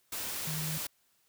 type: tone in noise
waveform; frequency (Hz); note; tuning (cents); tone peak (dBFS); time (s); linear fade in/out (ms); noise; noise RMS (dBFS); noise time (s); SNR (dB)
sine; 155.56; D#3; 0; -35; 0.47-0.78; 5; white; -37; 0.12-0.87; -1
effects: white hiss -71 dBFS RMS until 1.28 s